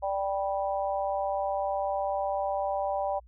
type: chord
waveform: sine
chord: G major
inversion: second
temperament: just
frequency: 588 / 784 / 980 Hz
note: D5 / G5 / B5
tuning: +2 / 0 / -14 cents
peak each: -30 / -30 / -36 dBFS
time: 0.02-3.2 s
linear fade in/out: 20 ms
effects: added 59 Hz sine -51 dBFS peak until 3.27 s